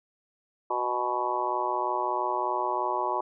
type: harmonic tone with a mistuned harmonic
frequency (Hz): 123.1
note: B2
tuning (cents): -5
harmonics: 3 / 4 / 5 / 6 / 7 / 8 / 9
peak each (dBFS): -34 / -40 / -34 / -38 / -31 / -30 / -34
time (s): 0.7-3.21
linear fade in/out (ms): 5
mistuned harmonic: 6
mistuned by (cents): +86
effects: none